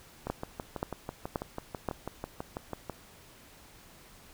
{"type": "two click trains", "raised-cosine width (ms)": 1, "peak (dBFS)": [-16, -21], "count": [4, 17], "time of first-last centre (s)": [[0.3, 1.887], [0.27, 2.897]], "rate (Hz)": [1.89, 6.09], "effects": ["pink hiss -55 dBFS RMS until 4.33 s"]}